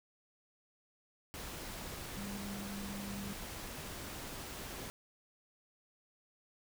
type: tone in noise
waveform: sine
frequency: 200 Hz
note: G3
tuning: 35 cents sharp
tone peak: -42 dBFS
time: 2.17-3.33 s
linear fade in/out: 0 ms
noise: pink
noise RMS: -45 dBFS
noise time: 1.34-4.9 s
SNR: 0 dB
effects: none